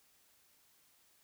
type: silence
effects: white hiss -69 dBFS RMS until 1.23 s